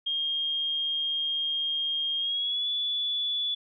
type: tone with pitch glide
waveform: sine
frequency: 3228 to 3440 Hz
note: G#7 to A7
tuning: -50 to -40 cents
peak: -26 dBFS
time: 0.06-3.55 s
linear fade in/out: 10 ms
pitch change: +110 cents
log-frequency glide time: 2.18-2.68 s
effects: none